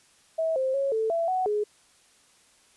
sine tone with pitch steps, 647 / 525 / 550 / 442.6 / 669 / 744 / 418.5 Hz, E5 / C5 / C#5 / A4 / E5 / F#5 / G#4, -32 / +6 / -14 / +10 / +25 / +9 / +13 cents, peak -23 dBFS, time 0.38-1.64 s, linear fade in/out 10 ms, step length 180 ms, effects white hiss -60 dBFS RMS until 2.76 s + resampled to 24000 Hz

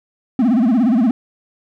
triangle tone with vibrato, 238.4 Hz, A#3, 39 cents sharp, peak -9 dBFS, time 0.39-1.11 s, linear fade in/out 2 ms, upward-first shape sine, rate 17 Hz, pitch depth 210 cents each way, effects none

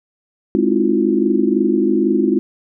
sine tone cluster, 209.4 / 261.3 / 313.4 / 337 / 359.5 Hz, G#3 / C4 / D#4 / E4 / F#4, +15 / -2 / +13 / +38 / -50 cents, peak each -19 dBFS, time 0.55-2.39 s, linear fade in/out 0 ms, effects none

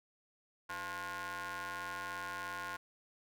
sawtooth ring-modulated tone, 185.9 Hz, F#3, 8 cents sharp, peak -33 dBFS, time 0.69-2.77 s, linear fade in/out 10 ms, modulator 1250 Hz, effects none

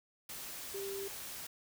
sine tone in noise, 394.3 Hz, G4, 10 cents sharp, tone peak -39 dBFS, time 0.74-1.08 s, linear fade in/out 5 ms, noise white, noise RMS -45 dBFS, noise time 0.29-1.47 s, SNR +3 dB, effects none

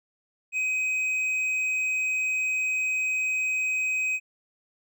triangle tone with hard clipping, 2521 Hz, D#7, 22 cents sharp, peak -25 dBFS, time 0.52-4.2 s, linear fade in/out 50 ms, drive 7 dB, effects none

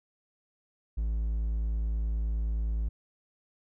triangle tone, 54.8 Hz, A1, 6 cents flat, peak -25 dBFS, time 0.97-2.89 s, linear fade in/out 10 ms, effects none

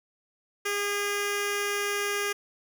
10% pulse tone with notch filter, 407.3 Hz, G#4, 34 cents flat, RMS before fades -29 dBFS, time 0.65-2.33 s, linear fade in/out 10 ms, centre 880 Hz, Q 1.5, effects none

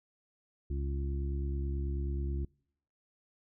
harmonic tone, 69.3 Hz, C#2, in tune, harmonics 1 / 2 / 3 / 4 / 5, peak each -32 / -41 / -48 / -48 / -44 dBFS, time 0.7-2.45 s, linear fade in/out 5 ms, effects noise-tail reverb RT60 0.7 s tail -26 dB re dry

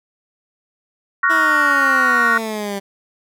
sine chord, Gb major seventh, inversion second, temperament equal with one note detuned, 1115.8 / 1396.9 / 1480 / 1864.7 Hz, Db6 / F6 / Gb6 / Bb6, +11 / 0 / 0 / 0 cents, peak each -18 dBFS, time 1.23-2.38 s, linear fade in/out 5 ms
15% pulse exponential sweep, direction down, 329.6 to 196 Hz, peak -16 dBFS, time 1.29-2.8 s, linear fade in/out 20 ms
effects none

